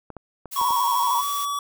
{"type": "clicks", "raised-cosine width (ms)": 1, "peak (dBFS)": -23, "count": 5, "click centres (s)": [0.103, 0.167, 0.457, 0.614, 0.707]}
{"type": "noise", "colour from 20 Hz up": "blue", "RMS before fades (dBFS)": -33, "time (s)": [0.51, 1.46], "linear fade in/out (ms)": 20}
{"type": "tone with pitch glide", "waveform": "square", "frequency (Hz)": [1108.7, 1141.8], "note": ["C#6", "D6"], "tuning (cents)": [0, -49], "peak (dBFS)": -25, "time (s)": [0.56, 1.59], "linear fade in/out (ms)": 2, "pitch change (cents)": 51, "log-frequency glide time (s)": [1, 1.28]}
{"type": "tone with vibrato", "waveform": "sine", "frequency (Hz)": 973, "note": "B5", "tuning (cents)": -26, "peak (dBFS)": -20, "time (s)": [0.57, 1.22], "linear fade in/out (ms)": 20, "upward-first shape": "square", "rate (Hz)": 13, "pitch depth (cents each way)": 59}
{"effects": []}